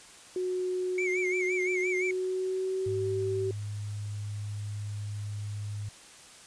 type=tone with pitch glide; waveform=sine; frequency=366.7 to 382.7 Hz; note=F#4 to G4; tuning=-15 to -42 cents; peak=-28 dBFS; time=0.36-3.51 s; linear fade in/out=2 ms; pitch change=+73 cents; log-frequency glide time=1.89-3.11 s
type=tone with vibrato; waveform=triangle; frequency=2217 Hz; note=C#7; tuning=in tune; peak=-28 dBFS; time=0.98-2.11 s; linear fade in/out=2 ms; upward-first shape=sine; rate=5.8 Hz; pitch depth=100 cents each way
type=tone; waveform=sine; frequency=103.5 Hz; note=G#2; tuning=5 cents flat; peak=-33 dBFS; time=2.86-5.89 s; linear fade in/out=5 ms
effects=white hiss -51 dBFS RMS until 6.46 s + resampled to 22050 Hz